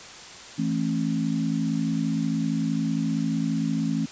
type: chord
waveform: sine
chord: A major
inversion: second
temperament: equal with one note detuned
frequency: 164.81 / 220 / 271 Hz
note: E3 / A3 / C#4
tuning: 0 / 0 / -39 cents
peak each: -27 dBFS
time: 0.58-4.06 s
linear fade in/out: 10 ms
effects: white hiss -42 dBFS RMS until 4.11 s + resampled to 16000 Hz